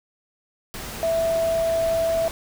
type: tone in noise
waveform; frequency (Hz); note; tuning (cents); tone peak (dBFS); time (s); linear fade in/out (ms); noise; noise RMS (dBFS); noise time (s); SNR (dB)
sine; 659.3; E5; 0; -19; 1.03-2.28; 0; pink; -34; 0.74-2.31; +12
effects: none